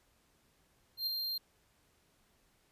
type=tone with ADSR envelope; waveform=square; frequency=4186 Hz; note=C8; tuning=in tune; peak=-31 dBFS; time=0.97-1.38 s; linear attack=100 ms; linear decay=5 ms; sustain=-4 dB; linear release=6 ms; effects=pink hiss -71 dBFS RMS until 2.71 s + resampled to 32000 Hz